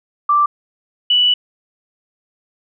sine tone pair in turn, 1174 / 2958 Hz, D6 / F#7, -1 / -1 cents, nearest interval octave + major third, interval 1600 cents, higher second, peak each -10 dBFS, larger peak neither, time 0.29-0.46 / 1.1-1.34 s, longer second, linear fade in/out 5 ms, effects none

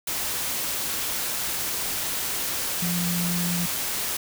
sine tone in noise, 174.61 Hz, F3, in tune, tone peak -25 dBFS, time 2.82-3.66 s, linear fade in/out 5 ms, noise white, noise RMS -28 dBFS, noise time 0.07-4.17 s, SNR 0 dB, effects none

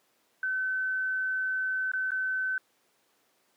sine tone with dropouts, 1524 Hz, G6, 49 cents flat, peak -27 dBFS, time 0.43-2.58 s, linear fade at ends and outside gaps 2 ms, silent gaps 1.917-1.935 / 2.107-2.117 s, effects pink hiss -69 dBFS RMS until 3.56 s + high-pass 300 Hz 12 dB/octave

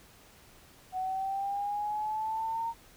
sine linear sweep, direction up, 740 to 924 Hz, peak -30 dBFS, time 0.92-2.74 s, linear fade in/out 50 ms, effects pink hiss -57 dBFS RMS until 2.96 s

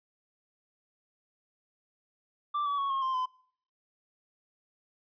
triangle tone with pitch steps, 1174.7 / 1141.9 / 1110.1 / 1079.1 / 1049 / 1019.7 Hz, D6 / D6 / C#6 / C#6 / C6 / C6, 0 / -49 / +2 / -47 / +4 / -45 cents, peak -26 dBFS, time 2.54-3.26 s, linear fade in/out 10 ms, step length 120 ms, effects noise-tail reverb RT60 0.6 s tail -25 dB re dry + resampled to 11025 Hz

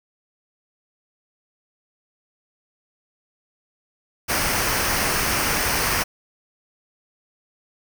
pink noise with comb filter, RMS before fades -22 dBFS, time 4.28-6.04 s, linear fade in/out 20 ms, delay 0.27 ms, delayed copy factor -0.5, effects none

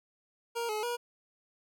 25% pulse tone with pitch steps, 468.6 / 427 / 479.9 Hz, A#4 / G#4 / B4, +9 / +48 / -50 cents, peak -28 dBFS, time 0.55-0.97 s, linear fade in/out 20 ms, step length 140 ms, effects none

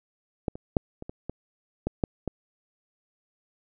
clicks, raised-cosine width 2 ms, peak -13 / -25 / -7 / -24 / -23 / -19 / -13 / -10 / -15 dBFS, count 9, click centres 0.482 / 0.555 / 0.768 / 1.024 / 1.095 / 1.296 / 1.87 / 2.038 / 2.277 s, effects none

